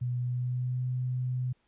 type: tone with pitch glide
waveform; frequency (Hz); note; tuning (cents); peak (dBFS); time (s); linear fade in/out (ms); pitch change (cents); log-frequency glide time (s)
sine; 123.3 to 126.4; B2 to B2; -2 to +41; -28; 0.01-1.53; 10; +43; 0.2-0.84
effects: pink hiss -72 dBFS RMS until 1.67 s + resampled to 8000 Hz